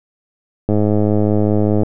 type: click train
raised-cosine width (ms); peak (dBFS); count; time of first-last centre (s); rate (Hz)
2; -3; 121; 0.69-1.833; 105
effects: none